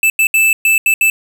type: tone bursts at uneven times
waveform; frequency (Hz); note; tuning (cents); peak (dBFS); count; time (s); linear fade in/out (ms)
square; 2637; E7; 0; -9; 6; 0.03-0.1 / 0.19-0.27 / 0.34-0.53 / 0.65-0.78 / 0.86-0.94 / 1.01-1.1; 2
effects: none